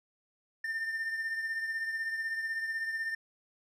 triangle beating tone pair, 1800 / 1816 Hz, A6 / A#6, +39 / -46 cents, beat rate 16 Hz, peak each -31 / -40 dBFS, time 0.64-3.15 s, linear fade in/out 5 ms, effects none

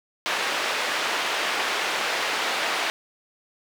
white band-pass noise, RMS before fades -26 dBFS, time 0.26-2.9 s, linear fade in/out 0 ms, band 430 to 2800 Hz, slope 12 dB/octave, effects none

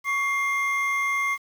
triangle tone pair together, 1119.9 / 2114 Hz, C#6 / C7, +17 / +17 cents, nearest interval major seventh, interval 1100 cents, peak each -25 / -22 dBFS, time 0.04-1.38 s, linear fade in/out 50 ms, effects 8-bit

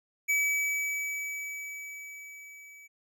square tone with level ramp, 2288 Hz, D7, 46 cents flat, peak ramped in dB -24 to -50 dBFS, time 0.28-2.88 s, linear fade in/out 20 ms, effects none

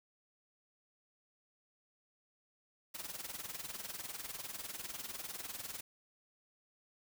white noise with tremolo, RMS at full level -42 dBFS, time 2.94-5.81 s, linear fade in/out 10 ms, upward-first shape sine, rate 20 Hz, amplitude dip 75%, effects none

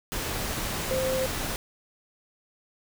sine tone in noise, 522 Hz, C5, 4 cents flat, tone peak -25 dBFS, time 0.91-1.26 s, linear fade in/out 0 ms, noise pink, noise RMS -31 dBFS, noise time 0.12-1.56 s, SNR +3 dB, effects none

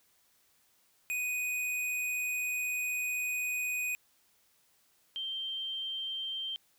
square / sine tone pair in turn, 2489 / 3144 Hz, D#7 / G7, 0 / +4 cents, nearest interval major third, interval 404 cents, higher second, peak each -32 / -34 dBFS, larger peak first, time 1.1-3.95 / 5.16-6.56 s, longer first, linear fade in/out 0 ms, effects white hiss -69 dBFS RMS until 6.78 s

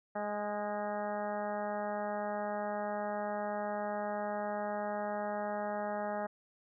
harmonic tone with a mistuned harmonic, 207.7 Hz, G#3, in tune, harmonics 1 / 2 / 3 / 4 / 5 / 6 / 7 / 8 / 9, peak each -42 / -45 / -37 / -39 / -50 / -46 / -51 / -49 / -52 dBFS, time 0.15-6.27 s, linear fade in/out 10 ms, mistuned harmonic 8, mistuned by -25 cents, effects none

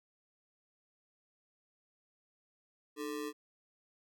square ring-modulated tone, 370 Hz, F#4, in tune, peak -35 dBFS, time 2.96-3.33 s, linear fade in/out 50 ms, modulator 66.6 Hz, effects none

